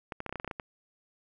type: clicks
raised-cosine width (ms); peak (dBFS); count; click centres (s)
0.5; -21; 11; 0.122 / 0.204 / 0.263 / 0.294 / 0.326 / 0.357 / 0.399 / 0.446 / 0.477 / 0.512 / 0.598
effects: none